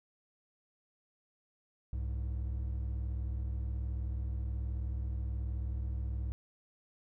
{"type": "tone pair together", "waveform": "triangle", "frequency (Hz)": [65.08, 103.83], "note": ["C2", "G#2"], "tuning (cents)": [-9, 0], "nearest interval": "minor sixth", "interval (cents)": 809, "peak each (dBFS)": [-32, -39], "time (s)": [1.93, 6.32], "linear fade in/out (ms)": 0, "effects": []}